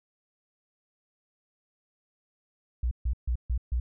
sine tone bursts, 60.4 Hz, B1, 38 cents flat, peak -24 dBFS, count 5, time 2.83-3.8 s, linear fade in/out 5 ms, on 82 ms, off 140 ms, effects none

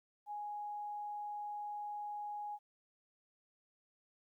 sine tone, 830.6 Hz, G#5, in tune, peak -40 dBFS, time 0.26-2.59 s, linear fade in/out 50 ms, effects 13-bit

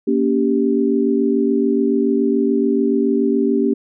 sine chord, G diminished, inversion first, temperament just, 235.2 / 282.2 / 392 Hz, Bb3 / Db4 / G4, +16 / +31 / 0 cents, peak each -18 dBFS, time 0.07-3.74 s, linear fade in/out 10 ms, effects none

